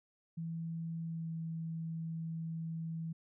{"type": "tone with pitch glide", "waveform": "sine", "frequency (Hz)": [164.81, 163.2], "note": ["E3", "E3"], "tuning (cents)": [0, -17], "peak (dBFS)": -37, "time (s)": [0.37, 3.13], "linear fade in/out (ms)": 10, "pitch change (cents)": -17, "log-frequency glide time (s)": [1.04, 1.3], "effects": []}